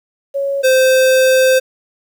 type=tone pair in turn; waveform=sine / square; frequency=555 / 519.7 Hz; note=C#5 / C5; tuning=+2 / -12 cents; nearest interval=minor second; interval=114 cents; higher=first; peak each=-15 / -9 dBFS; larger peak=second; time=0.34-0.63 / 0.63-1.6 s; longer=second; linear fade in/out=20 ms; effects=8-bit